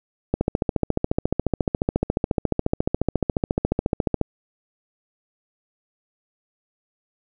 click train, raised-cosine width 2 ms, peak -6 dBFS, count 56, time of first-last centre 0.34-4.213 s, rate 14.2 Hz, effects none

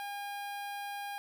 sawtooth tone with notch filter, 810 Hz, G#5, 43 cents flat, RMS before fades -40 dBFS, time 0-1.18 s, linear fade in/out 0 ms, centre 6800 Hz, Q 1.2, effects none

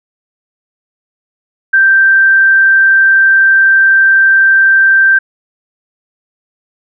sine tone, 1568 Hz, G6, in tune, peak -4 dBFS, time 1.73-5.19 s, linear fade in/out 10 ms, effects none

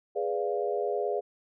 sine chord, G# diminished seventh, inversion none, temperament equal with one note detuned, 415.3 / 493.9 / 583.3 / 698.5 Hz, G#4 / B4 / D5 / F5, 0 / 0 / -12 / 0 cents, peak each -30 / -33 / -34 / -34 dBFS, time 0.15-1.21 s, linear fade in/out 20 ms, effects none

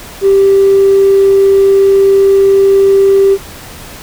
triangle tone with tanh clipping, 392 Hz, G4, in tune, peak -3 dBFS, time 0.21-3.38 s, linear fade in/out 50 ms, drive 1 dB, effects pink hiss -30 dBFS RMS until 4.02 s

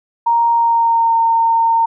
sine tone with pitch glide, 933 to 914.9 Hz, A#5 to A#5, +1 to -33 cents, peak -10 dBFS, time 0.26-1.86 s, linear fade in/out 10 ms, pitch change -34 cents, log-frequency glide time 0.52-1.15 s, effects none

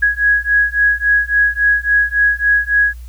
sine beating tone pair, 1661.2 / 1664.8 Hz, G#6 / G#6, 0 / +4 cents, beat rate 3.6 Hz, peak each -14 dBFS, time 0.02-2.94 s, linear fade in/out 10 ms, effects added 60 Hz sine -29 dBFS peak until 3.08 s + white hiss -51 dBFS RMS until 3.08 s

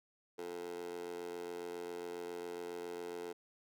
15% pulse tone with high-pass filter, 87.31 Hz, F2, in tune, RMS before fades -44 dBFS, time 0.38-3.33 s, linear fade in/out 10 ms, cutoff 440 Hz, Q 5, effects none

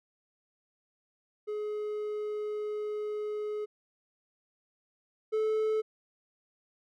triangle tone pair in turn, 421.9 / 434.8 Hz, G#4 / A4, +27 / -21 cents, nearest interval minor second, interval 52 cents, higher second, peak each -30 / -24 dBFS, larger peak second, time 1.47-3.66 / 5.32-5.82 s, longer first, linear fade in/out 20 ms, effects none

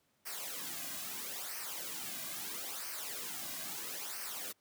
white noise with flanger, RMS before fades -42 dBFS, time 0.25-4.53 s, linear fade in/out 20 ms, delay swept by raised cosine 0.27 to 2.27 ms, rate 0.76 Hz, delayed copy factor -0.7, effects pink hiss -75 dBFS RMS until 4.6 s + high-pass 100 Hz 12 dB/octave

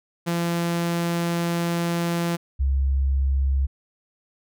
sawtooth / sine tone pair in turn, 170.6 / 67.7 Hz, F3 / C#2, -40 / -40 cents, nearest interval octave + major third, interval 1600 cents, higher first, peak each -18 dBFS, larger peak neither, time 0.26-2.37 / 2.59-3.67 s, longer first, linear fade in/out 20 ms, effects none

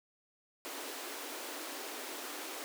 pink high-pass noise, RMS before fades -43 dBFS, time 0.65-2.64 s, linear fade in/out 0 ms, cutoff 260 Hz, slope 96 dB/octave, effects none

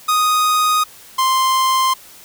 45% pulse tone pair in turn, 1244.5 / 1046.5 Hz, D#6 / C6, 0 / 0 cents, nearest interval minor third, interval 300 cents, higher first, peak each -13 / -13 dBFS, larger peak neither, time 0.08-0.84 / 1.18-1.94 s, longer neither, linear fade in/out 10 ms, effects white hiss -42 dBFS RMS until 2.24 s

